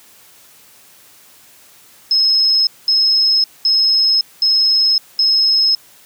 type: tone bursts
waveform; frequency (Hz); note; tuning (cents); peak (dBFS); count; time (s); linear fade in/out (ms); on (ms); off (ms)
sine; 5170; E8; -34; -10; 5; 2.11-5.75; 2; 560; 210
effects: white hiss -46 dBFS RMS until 6.05 s + high-pass 80 Hz 12 dB/octave